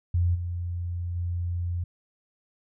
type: tone with level steps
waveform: sine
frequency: 87.31 Hz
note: F2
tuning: in tune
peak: -20 / -28 / -26 dBFS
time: 0.14-1.84 s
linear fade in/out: 5 ms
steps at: 0.34 / 1.15 s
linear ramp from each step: 20 ms
effects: none